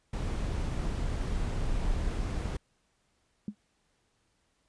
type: noise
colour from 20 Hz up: brown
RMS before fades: -31 dBFS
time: 0.13-2.57 s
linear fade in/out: 5 ms
type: tone with exponential decay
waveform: sine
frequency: 207.7 Hz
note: G#3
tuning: in tune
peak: -28 dBFS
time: 3.48-3.55 s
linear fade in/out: 2 ms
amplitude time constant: 15 ms
effects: pink hiss -73 dBFS RMS until 4.68 s + resampled to 22050 Hz